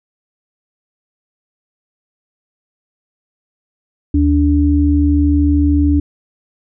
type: tone pair together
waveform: sine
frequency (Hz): 76.8 / 290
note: D#2 / D4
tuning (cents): -22 / -22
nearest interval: octave + major seventh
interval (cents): 2300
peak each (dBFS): -12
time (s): 4.14-6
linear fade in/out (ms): 5
effects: none